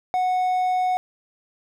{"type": "tone", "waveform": "triangle", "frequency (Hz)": 736, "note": "F#5", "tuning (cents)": -9, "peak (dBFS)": -17, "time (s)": [0.14, 0.97], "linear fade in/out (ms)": 0, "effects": []}